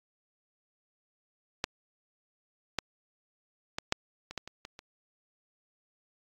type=clicks; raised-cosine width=0.2 ms; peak=-11 / -11 / -15 / -8 / -24 / -17 / -25 / -24 / -28 dBFS; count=9; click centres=1.641 / 2.787 / 3.785 / 3.924 / 4.31 / 4.377 / 4.476 / 4.651 / 4.791 s; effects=AAC 64 kbps